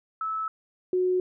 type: tone pair in turn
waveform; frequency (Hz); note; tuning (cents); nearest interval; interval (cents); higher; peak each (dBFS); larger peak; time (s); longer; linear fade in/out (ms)
sine; 1305 / 366.2; E6 / F#4; -18 / -18; octave + minor seventh; 2200; first; -27 / -21; second; 0.21-0.48 / 0.93-1.2; neither; 2
effects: none